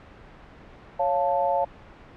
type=chord; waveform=sine; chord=Db augmented; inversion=none; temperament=equal; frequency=554.4 / 698.5 / 880 Hz; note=Db5 / F5 / A5; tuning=0 / 0 / 0 cents; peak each=-25 dBFS; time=0.99-1.65 s; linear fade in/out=10 ms; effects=pink hiss -47 dBFS RMS until 2.16 s + low-pass 2000 Hz 12 dB/octave